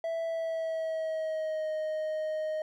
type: tone with pitch glide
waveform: triangle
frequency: 659.3 to 622.3 Hz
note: E5 to D#5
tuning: 0 to 0 cents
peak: -28 dBFS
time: 0.04-2.62 s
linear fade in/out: 2 ms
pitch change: -100 cents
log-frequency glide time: 0.25-1.7 s
effects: none